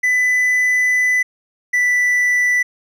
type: tone pair in turn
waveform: triangle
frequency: 1998 / 1976.2 Hz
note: B6 / B6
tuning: +20 / +1 cents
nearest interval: unison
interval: 19 cents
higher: first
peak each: -11 dBFS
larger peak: neither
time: 0.03-1.23 / 1.73-2.63 s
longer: first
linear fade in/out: 10 ms
effects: none